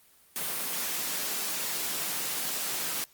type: high-pass noise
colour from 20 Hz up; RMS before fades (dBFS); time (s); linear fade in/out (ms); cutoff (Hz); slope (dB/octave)
white; -32; 0.36-3.04; 0; 130; 96
effects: white hiss -60 dBFS RMS until 3.13 s + Opus 32 kbps